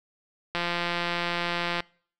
click train, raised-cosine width 0.3 ms, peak -12 dBFS, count 218, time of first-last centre 0.55-1.804 s, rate 173 Hz, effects noise-tail reverb RT60 0.5 s tail -25 dB re dry

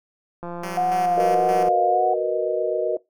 click train, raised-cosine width 1 ms, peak -20 dBFS, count 218, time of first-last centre 0.43-1.684 s, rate 173 Hz
5% pulse tone with tremolo, 190.7 Hz, G3, 47 cents flat, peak -20 dBFS, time 0.63-1.69 s, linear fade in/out 2 ms, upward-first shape square, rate 3.5 Hz, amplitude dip 55%
sine tone with vibrato, 720 Hz, F#5, 47 cents flat, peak -18 dBFS, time 0.77-2.14 s, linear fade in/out 5 ms, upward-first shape sine, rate 1.7 Hz, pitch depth 36 cents each way
sine chord, B major seventh, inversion second, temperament equal, 370 / 466.2 / 493.9 / 622.3 Hz, F#4 / A#4 / B4 / D#5, 0 / 0 / 0 / 0 cents, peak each -26 / -25 / -28 / -24 dBFS, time 1.17-2.97 s, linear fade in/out 5 ms
effects noise-tail reverb RT60 0.2 s tail -21 dB re dry

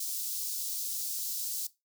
white high-pass noise, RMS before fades -35 dBFS, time 0-1.67 s, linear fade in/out 5 ms, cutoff 4400 Hz, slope 24 dB/octave, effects noise-tail reverb RT60 0.2 s tail -17 dB re dry

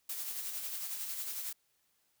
blue noise with tremolo, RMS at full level -38 dBFS, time 0.09-1.53 s, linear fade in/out 5 ms, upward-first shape sine, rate 11 Hz, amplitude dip 40%, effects white hiss -75 dBFS RMS until 2.2 s

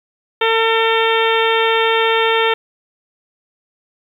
harmonic tone, 451.2 Hz, A4, 44 cents sharp, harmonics 1 / 2 / 3 / 4 / 5 / 6 / 7 / 8, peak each -16 / -19 / -21 / -22 / -23 / -24 / -24 / -25 dBFS, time 0.41-2.54 s, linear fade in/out 5 ms, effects 8-bit

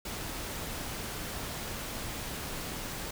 pink noise, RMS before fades -38 dBFS, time 0.05-3.11 s, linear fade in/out 5 ms, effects none

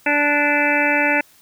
harmonic tone with a mistuned harmonic, 291.7 Hz, D4, 12 cents flat, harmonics 1 / 2 / 3 / 5 / 6 / 7 / 8 / 9, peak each -23 / -23 / -23 / -23 / -23 / -23 / -23 / -23 dBFS, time 0.06-1.21 s, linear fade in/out 5 ms, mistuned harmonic 5, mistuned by +16 cents, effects white hiss -52 dBFS RMS until 1.41 s

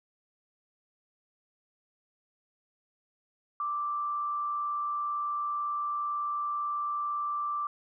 sine tone with frequency modulation, 1174.7 Hz, D6, in tune, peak -29 dBFS, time 3.6-7.67 s, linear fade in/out 2 ms, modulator 118 Hz, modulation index 0.25, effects none

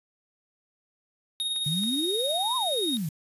square tone with tremolo, 3729 Hz, A#7, in tune, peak -26 dBFS, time 1.4-2.97 s, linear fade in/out 0 ms, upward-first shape sine, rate 19 Hz, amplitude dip 40%
clicks, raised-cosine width 0.2 ms, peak -28 dBFS, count 2, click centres 1.562 / 1.836 s
blue noise, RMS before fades -43 dBFS, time 1.64-3.09 s, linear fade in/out 2 ms
sine exponential two-way sweep, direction up then down, 143 to 1063 to 143 Hz, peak -27 dBFS, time 1.66-3.09 s, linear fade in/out 5 ms, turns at 2.56 s
effects resampled to 32000 Hz

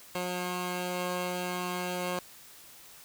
10% pulse tone pair together, 179.69 / 540 Hz, F3 / C#5, +50 / -45 cents, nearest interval octave + perfect fifth, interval 1905 cents, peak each -24 / -30 dBFS, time 0.15-2.19 s, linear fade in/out 2 ms, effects white hiss -52 dBFS RMS until 3.04 s

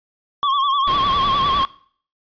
square tone with vibrato, 1108.7 Hz, C#6, in tune, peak -16 dBFS, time 0.43-1.65 s, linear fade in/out 0 ms, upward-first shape sine, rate 9.9 Hz, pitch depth 75 cents each way
pink noise, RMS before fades -27 dBFS, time 0.87-1.64 s, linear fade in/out 5 ms
effects noise-tail reverb RT60 0.5 s tail -19 dB re dry + resampled to 11025 Hz

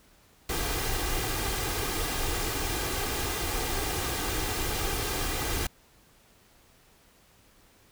pink noise with comb filter, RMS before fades -30 dBFS, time 0.49-5.67 s, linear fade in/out 5 ms, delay 2.5 ms, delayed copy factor +0.55, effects pink hiss -60 dBFS RMS until 7.91 s

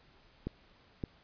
clicks, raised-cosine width 3 ms, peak -22 dBFS, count 2, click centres 0.47 / 1.038 s, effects pink hiss -63 dBFS RMS until 1.23 s + resampled to 11025 Hz

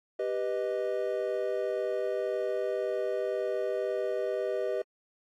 triangle chord, G augmented, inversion none, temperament equal, 392 / 493.9 / 622.3 Hz, G4 / B4 / D#5, 0 / 0 / 0 cents, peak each -31 dBFS, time 0.19-4.82 s, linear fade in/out 5 ms, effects AAC 48 kbps

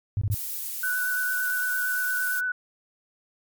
sine tone bursts, 102.5 Hz, G#2, 22 cents flat, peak -21 dBFS, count 3, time 0.17-0.344 s, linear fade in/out 0 ms, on 44 ms, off 21 ms
violet noise, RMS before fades -32 dBFS, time 0.31-2.41 s, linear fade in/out 20 ms
sine tone with vibrato, 1490 Hz, F#6, 12 cents sharp, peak -24 dBFS, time 0.83-2.52 s, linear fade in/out 5 ms, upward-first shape triangle, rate 8.8 Hz, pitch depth 21 cents each way
effects MP3 96 kbps

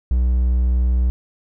triangle tone, 61.74 Hz, B1, in tune, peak -12 dBFS, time 0.11-1.1 s, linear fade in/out 0 ms, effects none

